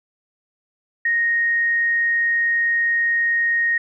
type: tone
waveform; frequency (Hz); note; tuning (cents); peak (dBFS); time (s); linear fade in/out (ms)
sine; 1864.7; A#6; 0; -16; 1.05-3.78; 5
effects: none